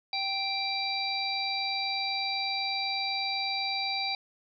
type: harmonic tone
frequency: 784 Hz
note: G5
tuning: in tune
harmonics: 1 / 3 / 5 / 6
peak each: -34 / -34 / -34 / -34 dBFS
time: 0.13-4.15 s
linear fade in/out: 2 ms
effects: none